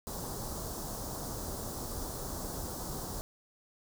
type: band-stop noise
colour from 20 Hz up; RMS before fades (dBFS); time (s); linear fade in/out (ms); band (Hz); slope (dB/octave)
pink; -39; 0.07-3.21; 0; 1200 to 4800; 24
effects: none